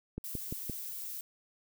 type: click train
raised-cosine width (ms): 3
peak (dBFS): -24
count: 4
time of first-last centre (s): 0.18-0.697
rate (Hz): 5.8
type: noise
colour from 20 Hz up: violet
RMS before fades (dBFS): -41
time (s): 0.24-1.21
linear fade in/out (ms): 2
effects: none